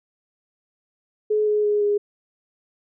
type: tone with pitch steps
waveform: sine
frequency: 425.4 / 420.8 / 416.2 / 411.6 Hz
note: G#4 / G#4 / G#4 / G#4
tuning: +42 / +23 / +4 / -16 cents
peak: -17 dBFS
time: 1.3-1.98 s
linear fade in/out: 10 ms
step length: 170 ms
effects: none